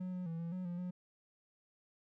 triangle tone with pitch steps, 183.3 / 181.5 / 164.9 / 168 / 183.6 / 174.7 / 180.3 Hz, F#3 / F#3 / E3 / E3 / F#3 / F3 / F#3, -16 / -33 / +1 / +33 / -13 / +1 / -45 cents, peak -36 dBFS, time 0-0.91 s, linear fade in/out 10 ms, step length 130 ms, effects none

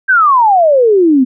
sine exponential sweep, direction down, 1607 to 246.9 Hz, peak -5 dBFS, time 0.08-1.25 s, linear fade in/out 20 ms, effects none

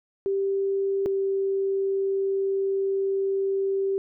sine tone pair in turn, 392 / 389.9 Hz, G4 / G4, 0 / -9 cents, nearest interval unison, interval 9 cents, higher first, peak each -22 dBFS, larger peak neither, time 0.26-1.06 / 1.06-3.98 s, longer second, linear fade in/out 0 ms, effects none

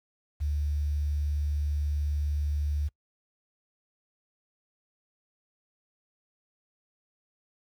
sine tone with quantisation, 73.42 Hz, D2, in tune, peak -26 dBFS, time 0.4-2.89 s, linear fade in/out 20 ms, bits 9, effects noise-tail reverb RT60 0.1 s tail -24 dB re dry

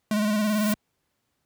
square tone with vibrato, 211.3 Hz, G#3, 30 cents sharp, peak -22 dBFS, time 0.11-0.74 s, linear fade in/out 2 ms, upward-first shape square, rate 18 Hz, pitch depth 36 cents each way
blue noise with exponential growth, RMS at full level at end -30 dBFS, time 0.13-0.73 s, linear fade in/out 5 ms, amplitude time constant 130 ms
effects pink hiss -75 dBFS RMS until 1.45 s + high-pass 60 Hz 12 dB/octave

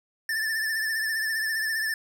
square tone with vibrato, 1766 Hz, A6, 6 cents sharp, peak -26 dBFS, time 0.29-1.94 s, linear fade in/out 2 ms, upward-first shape triangle, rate 15 Hz, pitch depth 56 cents each way, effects none

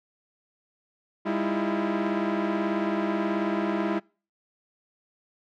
sawtooth tone cluster, 201.8 / 320.8 / 339.2 Hz, G#3 / E4 / E4, -49 / -47 / +50 cents, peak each -25 dBFS, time 1.25-4 s, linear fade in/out 20 ms, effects noise-tail reverb RT60 0.4 s tail -26 dB re dry + low-pass 2000 Hz 12 dB/octave

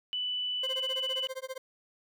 sine tone, 2982 Hz, F#7, 13 cents sharp, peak -30 dBFS, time 0.13-1.27 s, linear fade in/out 0 ms
40% pulse tone with tremolo, 523.3 Hz, C5, in tune, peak -33 dBFS, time 0.63-1.58 s, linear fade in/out 5 ms, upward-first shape sine, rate 15 Hz, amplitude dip 100%
effects none

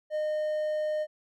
triangle tone, 612 Hz, D#5, 29 cents flat, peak -25 dBFS, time 0.1-1.07 s, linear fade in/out 50 ms, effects none

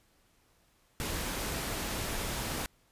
pink noise, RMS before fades -35 dBFS, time 1-2.66 s, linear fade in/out 0 ms, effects pink hiss -68 dBFS RMS until 2.91 s + resampled to 32000 Hz

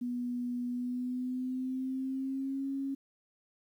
sine tone with pitch glide, 244.6 to 273 Hz, B3 to C#4, -16 to -26 cents, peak -32 dBFS, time 0.01-2.95 s, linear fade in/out 10 ms, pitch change +190 cents, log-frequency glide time 0.68-2.67 s, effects 11-bit

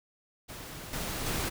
pink noise with level steps, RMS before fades -43 / -35 / -32 dBFS, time 0.48-1.5 s, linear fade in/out 20 ms, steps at 0.93 / 1.26 s, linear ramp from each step 2 ms, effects none

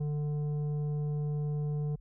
sine tone with tanh clipping, 148.2 Hz, D3, 16 cents sharp, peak -31 dBFS, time 0-1.96 s, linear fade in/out 10 ms, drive 8 dB, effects added 40 Hz sine -50 dBFS peak until 2 s

